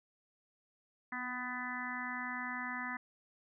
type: harmonic tone with a mistuned harmonic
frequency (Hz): 250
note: B3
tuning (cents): +21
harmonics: 1 / 3 / 4 / 5 / 6 / 7 / 8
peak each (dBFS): -45 / -49 / -45 / -46 / -48 / -42 / -44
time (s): 1.12-2.97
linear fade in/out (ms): 5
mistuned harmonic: 1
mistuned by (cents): -23
effects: none